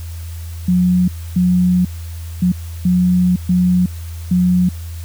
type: tone bursts at uneven times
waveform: sine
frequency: 180.2 Hz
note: F#3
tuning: 45 cents flat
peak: -10 dBFS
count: 6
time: 0.68-1.08 / 1.36-1.85 / 2.42-2.52 / 2.85-3.36 / 3.49-3.86 / 4.31-4.69 s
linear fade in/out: 5 ms
effects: added 83 Hz sine -25 dBFS peak until 5.04 s + white hiss -41 dBFS RMS until 5.04 s